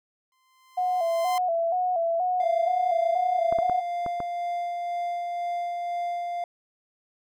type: tone with exponential growth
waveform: sawtooth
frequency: 1038 Hz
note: C6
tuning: 14 cents flat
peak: -25 dBFS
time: 0.32-1.38 s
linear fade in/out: 1 ms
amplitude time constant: 230 ms
type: tone with vibrato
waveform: sine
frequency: 698.5 Hz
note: F5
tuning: in tune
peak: -22 dBFS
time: 0.77-3.81 s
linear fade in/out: 10 ms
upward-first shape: square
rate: 2.1 Hz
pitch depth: 75 cents each way
type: tone with tremolo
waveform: triangle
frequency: 698 Hz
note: F5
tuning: 1 cent flat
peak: -24 dBFS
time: 2.4-6.44 s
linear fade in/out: 2 ms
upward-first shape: sine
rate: 2 Hz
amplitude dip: 25%
type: clicks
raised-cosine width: 1 ms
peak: -19 dBFS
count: 5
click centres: 3.525 / 3.587 / 3.697 / 4.063 / 4.203 s
effects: none